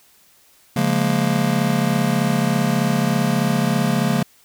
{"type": "chord", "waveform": "square", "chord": "Bb minor seventh", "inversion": "first", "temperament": "just", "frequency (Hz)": [139.85, 174.81, 209.8, 233.1], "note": ["Db3", "F3", "Ab3", "Bb3"], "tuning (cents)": [16, 2, 18, 0], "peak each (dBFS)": -23, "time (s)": [0.76, 4.23], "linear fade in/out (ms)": 5, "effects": ["white hiss -54 dBFS RMS until 4.44 s"]}